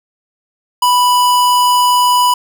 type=tone; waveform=square; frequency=987.8 Hz; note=B5; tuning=in tune; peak=-9 dBFS; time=0.82-2.34 s; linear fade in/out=5 ms; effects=none